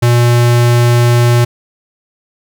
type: tone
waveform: square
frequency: 120 Hz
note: B2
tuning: 49 cents flat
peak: -7 dBFS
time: 0.02-1.45 s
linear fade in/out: 10 ms
effects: none